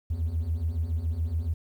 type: beating tone pair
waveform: triangle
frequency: 76.8 / 83.9 Hz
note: D#2 / E2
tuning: -22 / +31 cents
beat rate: 7.1 Hz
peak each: -28 / -24 dBFS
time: 0.1-1.54 s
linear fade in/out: 10 ms
effects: tanh soft clip ceiling -21 dBFS + 10-bit